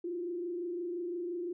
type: tone with frequency modulation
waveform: sine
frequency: 349.2 Hz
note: F4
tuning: in tune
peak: -34 dBFS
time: 0.04-1.53 s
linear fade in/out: 5 ms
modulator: 25.8 Hz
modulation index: 0.6
effects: none